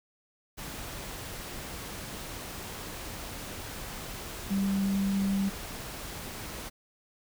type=tone in noise; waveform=sine; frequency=196 Hz; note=G3; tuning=in tune; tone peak=-25 dBFS; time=4.5-5.5 s; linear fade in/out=20 ms; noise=pink; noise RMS=-40 dBFS; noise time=0.57-6.7 s; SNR=+12 dB; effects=none